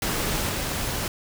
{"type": "noise with level steps", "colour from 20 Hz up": "pink", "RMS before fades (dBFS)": [-26, -28], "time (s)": [0.02, 1.08], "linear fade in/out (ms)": 2, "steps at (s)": 0.49, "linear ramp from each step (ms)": 5, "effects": []}